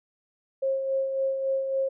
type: tone with tremolo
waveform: sine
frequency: 537 Hz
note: C5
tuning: 45 cents sharp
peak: -22 dBFS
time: 0.62-1.89 s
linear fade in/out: 10 ms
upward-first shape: sine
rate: 3.6 Hz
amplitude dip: 45%
effects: none